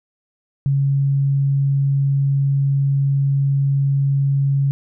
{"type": "tone", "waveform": "sine", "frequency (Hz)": 138.59, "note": "C#3", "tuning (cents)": 0, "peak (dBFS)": -14, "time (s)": [0.66, 4.71], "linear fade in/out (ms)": 0, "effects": []}